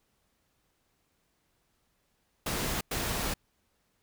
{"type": "noise bursts at uneven times", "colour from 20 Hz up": "pink", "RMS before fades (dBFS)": -32, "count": 2, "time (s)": [[2.46, 2.81], [2.91, 3.34]], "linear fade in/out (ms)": 5, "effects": ["pink hiss -74 dBFS RMS until 4.02 s"]}